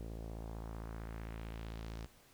sawtooth tone with low-pass filter sweep, 55.5 Hz, A1, 16 cents sharp, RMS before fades -45 dBFS, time 0-2.06 s, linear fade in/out 0 ms, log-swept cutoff 460 to 6100 Hz, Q 1.4, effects pink hiss -64 dBFS RMS until 2.33 s

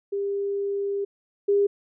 sine tone pair in turn, 399.9 / 403.4 Hz, G4 / G4, +35 / +50 cents, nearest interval unison, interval 15 cents, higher second, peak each -24 / -17 dBFS, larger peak second, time 0.12-1.05 / 1.48-1.67 s, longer first, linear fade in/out 10 ms, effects none

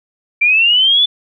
sine linear sweep, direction up, 2338 to 3500 Hz, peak -8 dBFS, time 0.41-1.06 s, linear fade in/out 10 ms, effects none

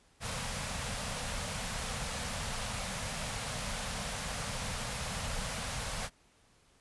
pink band-stop noise, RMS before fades -37 dBFS, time 0.2-6.1 s, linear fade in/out 50 ms, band 240 to 470 Hz, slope 48 dB/octave, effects pink hiss -66 dBFS RMS until 6.8 s + resampled to 24000 Hz

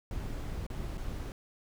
brown noise with dropouts, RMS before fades -37 dBFS, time 0.11-1.32 s, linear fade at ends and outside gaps 1 ms, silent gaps 0.666-0.701 / 0.973-0.978 s, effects none

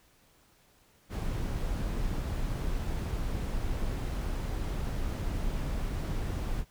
brown noise, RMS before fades -32 dBFS, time 1.09-6.65 s, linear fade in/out 50 ms, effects pink hiss -64 dBFS RMS until 6.7 s

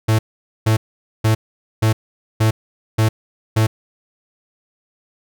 45% pulse tone bursts, 110 Hz, A2, in tune, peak -12 dBFS, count 7, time 0.08-3.67 s, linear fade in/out 10 ms, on 110 ms, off 470 ms, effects none

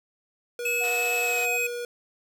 square tone, 480.9 Hz, B4, 46 cents flat, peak -31 dBFS, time 0.59-1.85 s, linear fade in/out 2 ms
square tone with pitch glide, 2584 to 2519 Hz, E7 to D#7, -35 to +21 cents, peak -25 dBFS, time 0.65-1.67 s, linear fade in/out 5 ms, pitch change -44 cents, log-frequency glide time 1.2-1.42 s
sine tone with vibrato, 724 Hz, F#5, 38 cents flat, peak -32 dBFS, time 0.8-1.58 s, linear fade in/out 20 ms, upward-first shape square, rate 9.7 Hz, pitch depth 14 cents each way
5% pulse chord, B dominant seventh, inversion second, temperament equal, 370 / 440 / 493.9 / 622.3 Hz, F#4 / A4 / B4 / D#5, 0 / 0 / 0 / 0 cents, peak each -33 / -33 / -33 / -29 dBFS, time 0.83-1.46 s, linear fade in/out 10 ms
effects none

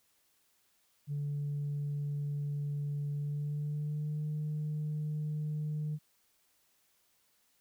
sine tone with pitch glide, 144.8 to 151.65 Hz, D3 to D#3, -24 to -44 cents, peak -31 dBFS, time 1.07-5.99 s, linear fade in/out 50 ms, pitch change +80 cents, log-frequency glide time 3.13-4.27 s, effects tanh soft clip ceiling -30 dBFS + white hiss -72 dBFS RMS until 7.6 s

